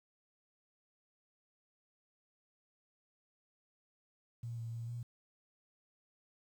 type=tone with pitch steps; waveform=sine; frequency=117.3 / 115.1 / 116 / 119.2 Hz; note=A#2 / A#2 / A#2 / A#2; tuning=+11 / -22 / -8 / +39 cents; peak=-39 dBFS; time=4.43-5.03 s; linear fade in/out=5 ms; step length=150 ms; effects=11-bit